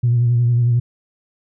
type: tone with vibrato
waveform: sine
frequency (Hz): 119.9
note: A#2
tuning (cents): +49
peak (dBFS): -11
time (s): 0.03-0.8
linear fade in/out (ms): 10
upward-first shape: sine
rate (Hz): 11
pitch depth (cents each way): 35
effects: tanh soft clip ceiling -8 dBFS